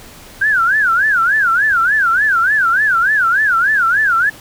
sine tone with vibrato, 1532 Hz, G6, 40 cents flat, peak -10 dBFS, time 0.41-4.3 s, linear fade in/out 10 ms, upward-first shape sine, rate 3.4 Hz, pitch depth 240 cents each way, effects pink hiss -38 dBFS RMS until 4.4 s

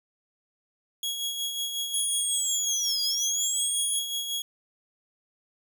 sawtooth tone with tremolo, 3322 Hz, G#7, in tune, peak -24 dBFS, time 1.03-4.42 s, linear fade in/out 2 ms, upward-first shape sine, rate 5.5 Hz, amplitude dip 45%
sine linear two-way sweep, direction down then up, 10330 to 4785 to 10330 Hz, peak -26 dBFS, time 1.94-3.99 s, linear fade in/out 0 ms, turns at 3.02 s
effects none

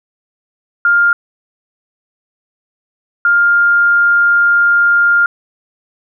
sine tone pair in turn, 1404 / 1404 Hz, F6 / F6, +9 / +9 cents, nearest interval unison, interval 0 cents, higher neither, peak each -7 dBFS, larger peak neither, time 0.85-1.13 / 3.25-5.26 s, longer second, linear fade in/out 2 ms, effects none

